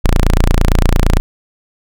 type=tone; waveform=sawtooth; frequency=28.77 Hz; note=A#0; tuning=22 cents flat; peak=-4 dBFS; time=0.04-1.2 s; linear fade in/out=0 ms; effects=none

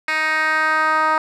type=tone with band-pass filter sweep; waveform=10% pulse; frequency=312.6 Hz; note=D#4; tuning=8 cents sharp; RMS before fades=-18 dBFS; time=0.08-1.18 s; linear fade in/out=2 ms; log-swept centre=2300 to 1100 Hz; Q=2.2; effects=none

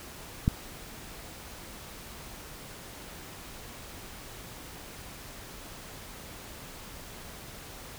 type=click; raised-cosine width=5 ms; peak=-10 dBFS; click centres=0.479 s; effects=pink hiss -45 dBFS RMS until 7.98 s

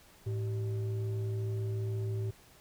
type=tone pair together; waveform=sine; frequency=107.8 / 385.5 Hz; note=A2 / G4; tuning=-35 / -29 cents; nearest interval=octave + minor seventh; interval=2206 cents; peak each=-30 / -39 dBFS; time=0.26-2.31 s; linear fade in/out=10 ms; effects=tanh soft clip ceiling -28 dBFS + pink hiss -59 dBFS RMS until 2.6 s

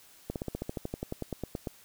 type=slowing click train; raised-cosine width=2 ms; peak=-20 dBFS; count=17; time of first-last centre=0.3-1.672 s; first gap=58 ms; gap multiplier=1.05; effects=white hiss -57 dBFS RMS until 1.84 s

